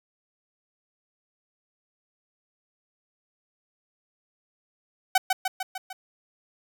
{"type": "tone with echo", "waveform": "sawtooth", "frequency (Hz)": 757, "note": "F#5", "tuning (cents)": 39, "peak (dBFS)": -12, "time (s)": [5.15, 5.18], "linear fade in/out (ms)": 5, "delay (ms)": 150, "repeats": 5, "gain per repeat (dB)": -4, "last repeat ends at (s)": 5.93, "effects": []}